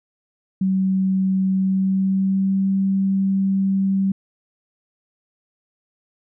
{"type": "tone with pitch glide", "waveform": "sine", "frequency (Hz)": [190, 193.66], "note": ["F#3", "G3"], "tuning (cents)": [46, -21], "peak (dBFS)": -16, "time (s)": [0.61, 4.12], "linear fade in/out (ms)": 5, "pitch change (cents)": 33, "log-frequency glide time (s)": [1.52, 2.71], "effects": []}